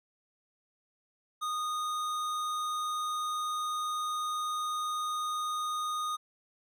sine tone with tanh clipping, 1234 Hz, D#6, 15 cents flat, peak -33 dBFS, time 1.41-6.17 s, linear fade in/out 20 ms, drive 18 dB, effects none

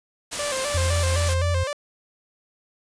white noise, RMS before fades -28 dBFS, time 0.31-1.35 s, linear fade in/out 20 ms
sawtooth tone with vibrato, 554.4 Hz, C#5, in tune, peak -22 dBFS, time 0.39-1.73 s, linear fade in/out 2 ms, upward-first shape square, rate 3.9 Hz, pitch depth 89 cents each way
sine tone with pitch glide, 85.7 to 87.2 Hz, F2 to F2, -32 to -2 cents, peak -20 dBFS, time 0.74-1.64 s, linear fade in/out 10 ms, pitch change +30 cents, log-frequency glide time 1.36-1.43 s
effects resampled to 22050 Hz

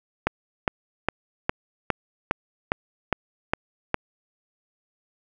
click train, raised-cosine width 0.5 ms, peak -5 dBFS, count 10, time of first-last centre 0.27-3.943 s, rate 2.45 Hz, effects none

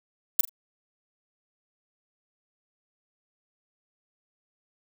violet noise with echo, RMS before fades -17 dBFS, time 0.39-0.41 s, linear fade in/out 5 ms, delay 42 ms, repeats 2, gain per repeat -15 dB, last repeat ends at 0.494 s, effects none

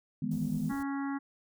sine chord, E major seventh, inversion third, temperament equal, 155.56 / 164.81 / 207.7 / 246.9 Hz, D#3 / E3 / G#3 / B3, 0 / 0 / 0 / 0 cents, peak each -36 / -37 / -34 / -34 dBFS, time 0.22-0.72 s, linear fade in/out 5 ms
pink band-stop noise, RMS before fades -50 dBFS, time 0.31-0.83 s, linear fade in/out 5 ms, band 420 to 6700 Hz, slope 12 dB/octave
harmonic tone, 277.2 Hz, C#4, in tune, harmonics 1 / 3 / 4 / 5 / 6 / 7, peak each -32 / -42 / -44 / -46 / -48 / -49 dBFS, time 0.69-1.19 s, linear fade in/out 20 ms
effects none

